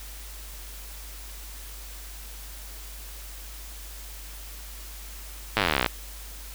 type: slowing click train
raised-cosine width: 0.3 ms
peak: -5 dBFS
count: 24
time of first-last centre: 5.57-5.862 s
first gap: 9 ms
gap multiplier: 1.03
effects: added 50 Hz sine -40 dBFS peak until 6.54 s + white hiss -44 dBFS RMS until 6.54 s